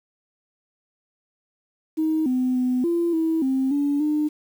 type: tone with pitch steps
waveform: sine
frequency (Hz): 315.1 / 254.3 / 251.9 / 340.9 / 323.4 / 264.5 / 286.2 / 301.5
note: D#4 / C4 / B3 / F4 / E4 / C4 / D4 / D4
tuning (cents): +22 / -49 / +34 / -42 / -33 / +19 / -45 / +46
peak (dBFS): -18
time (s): 1.97-4.29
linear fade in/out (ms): 20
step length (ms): 290
effects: tanh soft clip ceiling -14 dBFS + 8-bit